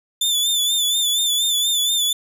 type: tone with vibrato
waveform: sawtooth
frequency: 3520 Hz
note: A7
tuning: in tune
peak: -14 dBFS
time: 0.21-2.13 s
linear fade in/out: 5 ms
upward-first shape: sine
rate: 4.2 Hz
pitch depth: 55 cents each way
effects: none